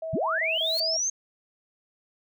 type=tone bursts; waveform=sine; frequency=646 Hz; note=E5; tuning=35 cents flat; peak=-30 dBFS; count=5; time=0.02-0.97 s; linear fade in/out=5 ms; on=170 ms; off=25 ms
type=linear sweep; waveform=sine; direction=up; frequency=84.8 to 6460 Hz; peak=-24 dBFS; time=0.13-1.1 s; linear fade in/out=5 ms
type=noise with exponential growth; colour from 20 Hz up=blue; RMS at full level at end=-37 dBFS; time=0.37-0.8 s; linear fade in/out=2 ms; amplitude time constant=92 ms
effects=none